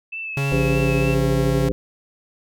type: tone with vibrato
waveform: sine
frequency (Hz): 2626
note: E7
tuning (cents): -7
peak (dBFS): -27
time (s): 0.12-1.15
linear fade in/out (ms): 10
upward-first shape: triangle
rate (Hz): 3.3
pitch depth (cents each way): 30
type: tone with pitch glide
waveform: 45% pulse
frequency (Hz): 138.59 to 136.21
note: C#3 to C#3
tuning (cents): 0 to -30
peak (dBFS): -20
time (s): 0.37-1.69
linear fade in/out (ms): 2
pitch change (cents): -30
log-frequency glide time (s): 0.48-1.28
type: harmonic tone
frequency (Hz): 56.6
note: A1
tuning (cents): +50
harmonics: 1 / 3 / 5 / 7 / 9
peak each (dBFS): -25 / -25 / -25 / -25 / -25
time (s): 0.52-1.72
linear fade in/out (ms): 0
effects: none

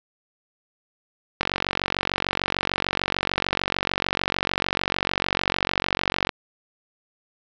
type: click train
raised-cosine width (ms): 0.3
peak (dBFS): -5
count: 229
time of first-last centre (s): 1.41-6.292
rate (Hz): 46.7
effects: resampled to 16000 Hz + 7-bit

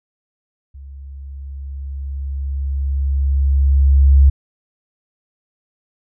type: tone with level ramp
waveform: sine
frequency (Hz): 68.7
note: C#2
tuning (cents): -15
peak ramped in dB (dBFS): -33 to -5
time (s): 0.74-4.3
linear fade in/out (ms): 10
effects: none

